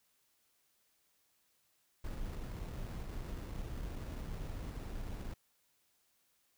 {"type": "noise with sample-and-hold", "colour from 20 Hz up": "brown", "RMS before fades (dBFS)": -42, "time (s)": [2.04, 5.34], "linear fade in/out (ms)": 5, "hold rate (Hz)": 3150, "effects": ["white hiss -75 dBFS RMS until 6.57 s"]}